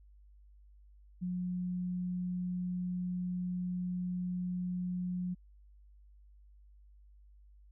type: tone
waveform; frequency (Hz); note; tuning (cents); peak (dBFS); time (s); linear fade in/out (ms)
sine; 180; F#3; -47; -33; 1.21-5.35; 20
effects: added 50 Hz sine -56 dBFS peak until 7.71 s